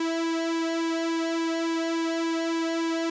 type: tone with flanger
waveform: sawtooth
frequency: 329.6 Hz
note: E4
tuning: in tune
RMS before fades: -27 dBFS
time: 0-3.1 s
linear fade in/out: 5 ms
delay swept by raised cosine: 1.4 to 2.24 ms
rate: 3.5 Hz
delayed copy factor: -0.8
effects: resampled to 16000 Hz + 10-bit